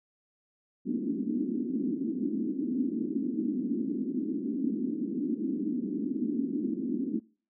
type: band-pass noise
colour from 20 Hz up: pink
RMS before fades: -31 dBFS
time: 0.85-7.2 s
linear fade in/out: 20 ms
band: 220 to 320 Hz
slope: 48 dB/octave
effects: noise-tail reverb RT60 0.4 s tail -23 dB re dry